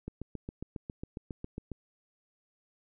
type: click train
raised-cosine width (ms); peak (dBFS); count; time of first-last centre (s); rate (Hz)
3; -25; 13; 0.08-1.717; 7.33
effects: none